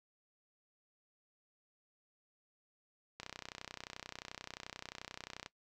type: click train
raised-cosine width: 0.2 ms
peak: -26 dBFS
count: 72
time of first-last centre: 3.2-5.461 s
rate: 31.4 Hz
effects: noise-tail reverb RT60 0.1 s tail -18 dB re dry